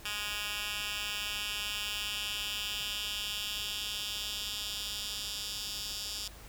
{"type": "tone with high-pass filter sweep", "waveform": "10% pulse", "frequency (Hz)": 207.7, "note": "G#3", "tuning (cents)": 0, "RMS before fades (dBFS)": -37, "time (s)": [0.05, 6.28], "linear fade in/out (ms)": 5, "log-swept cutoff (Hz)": [2200, 4300], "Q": 2.2, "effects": ["added 50 Hz sine -52 dBFS peak until 6.48 s", "pink hiss -52 dBFS RMS until 6.48 s"]}